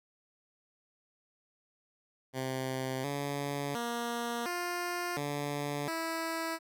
10% pulse tone with pitch steps, 131 / 142.3 / 236.3 / 352.1 / 144.7 / 327.2 Hz, C3 / C#3 / A#3 / F4 / D3 / E4, +2 / +46 / +24 / +14 / -25 / -13 cents, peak -25 dBFS, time 2.33-6.59 s, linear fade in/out 50 ms, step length 710 ms, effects none

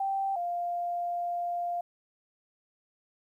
sine tone pair in turn, 781 / 698.4 Hz, G5 / F5, -7 / 0 cents, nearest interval major second, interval 193 cents, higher first, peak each -27 / -29 dBFS, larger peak first, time 0-0.36 / 0.36-1.81 s, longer second, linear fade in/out 5 ms, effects 11-bit

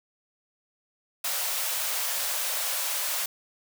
white high-pass noise, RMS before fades -29 dBFS, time 1.24-3.26 s, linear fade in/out 5 ms, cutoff 490 Hz, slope 96 dB/octave, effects none

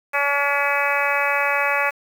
harmonic tone, 284.1 Hz, C#4, 43 cents sharp, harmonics 2 / 3 / 4 / 5 / 6 / 7 / 8 / 9, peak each -26 / -26 / -26 / -26 / -26 / -26 / -26 / -26 dBFS, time 0.13-1.91 s, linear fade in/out 20 ms, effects 7-bit

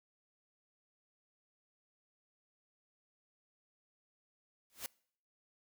white noise with exponential growth, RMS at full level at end -37 dBFS, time 4.7-4.86 s, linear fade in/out 0 ms, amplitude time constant 33 ms, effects noise-tail reverb RT60 0.6 s tail -25 dB re dry

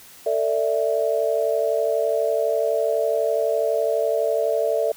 sine chord, A suspended fourth, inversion none, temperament equal with one note detuned, 447.7 / 587.3 / 659.3 Hz, A4 / D5 / E5, +30 / 0 / 0 cents, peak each -23 dBFS, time 0.26-4.92 s, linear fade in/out 5 ms, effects white hiss -46 dBFS RMS until 4.96 s

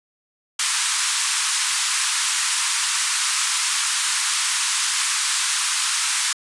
white band-pass noise, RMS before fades -22 dBFS, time 0.59-6.33 s, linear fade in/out 5 ms, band 960 to 10000 Hz, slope 48 dB/octave, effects resampled to 24000 Hz

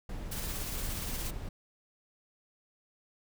brown noise, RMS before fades -38 dBFS, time 0.09-1.49 s, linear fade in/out 5 ms
white noise with tremolo, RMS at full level -39 dBFS, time 0.31-1.31 s, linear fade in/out 10 ms, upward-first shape sine, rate 17 Hz, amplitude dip 30%
effects none

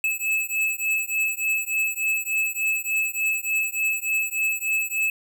square beating tone pair, 2600 / 2603.4 Hz, E7 / E7, -24 / -22 cents, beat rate 3.4 Hz, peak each -26 dBFS, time 0.04-5.1 s, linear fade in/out 2 ms, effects none

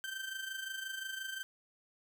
30% pulse tone with amplitude modulation, 1557 Hz, G6, 12 cents flat, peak -34 dBFS, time 0.04-1.43 s, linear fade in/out 0 ms, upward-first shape sine, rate 25.7 Hz, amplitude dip 60%, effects none

